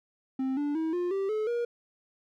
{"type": "tone with pitch steps", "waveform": "triangle", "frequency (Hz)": [263.6, 290.8, 320.8, 353.9, 390.4, 430.7, 475.1], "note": ["C4", "D4", "E4", "F4", "G4", "A4", "A#4"], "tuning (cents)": [13, -17, -47, 23, -7, -37, 33], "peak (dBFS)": -25, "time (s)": [0.39, 1.65], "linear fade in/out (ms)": 5, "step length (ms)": 180, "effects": []}